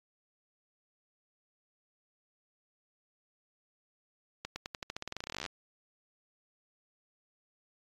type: accelerating click train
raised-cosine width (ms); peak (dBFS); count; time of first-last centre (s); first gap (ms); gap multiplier
0.2; -20; 25; 4.45-5.462; 110; 0.9
effects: AAC 32 kbps